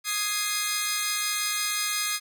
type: chord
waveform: 10% pulse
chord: Ab major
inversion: second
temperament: equal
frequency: 1244.5 / 1661.2 / 2093 Hz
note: Eb6 / Ab6 / C7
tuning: 0 / 0 / 0 cents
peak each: -22 / -23 / -20 dBFS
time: 0.04-2.2 s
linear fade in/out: 50 ms
effects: none